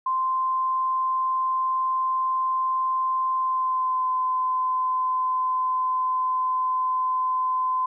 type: tone with pitch glide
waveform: sine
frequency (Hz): 1041 to 1026.1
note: C6 to C6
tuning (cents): -9 to -34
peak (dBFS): -21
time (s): 0.06-7.86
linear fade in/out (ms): 5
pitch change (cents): -25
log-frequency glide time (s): 3.35-4.08
effects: none